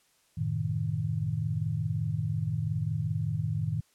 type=chord; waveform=sine; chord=F# diminished seventh; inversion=none; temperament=equal; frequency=92.5 / 110 / 130.81 / 155.56 Hz; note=F#2 / A2 / C3 / Eb3; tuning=0 / 0 / 0 / 0 cents; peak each=-37 / -31 / -37 / -31 dBFS; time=0.37-3.81 s; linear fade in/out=10 ms; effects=white hiss -67 dBFS RMS until 3.94 s + low-pass 11000 Hz 12 dB/octave